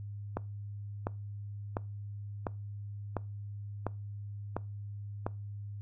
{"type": "click train", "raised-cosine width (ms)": 1, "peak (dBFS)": -18, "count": 8, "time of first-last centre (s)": [0.37, 5.265], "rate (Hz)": 1.43, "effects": ["noise-tail reverb RT60 0.3 s tail -22 dB re dry", "added 102 Hz sine -39 dBFS peak until 5.81 s"]}